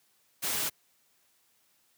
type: noise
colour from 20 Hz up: white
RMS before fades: -31 dBFS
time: 0.42-0.7 s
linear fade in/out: 20 ms
effects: white hiss -69 dBFS RMS until 1.97 s + high-pass 80 Hz 12 dB/octave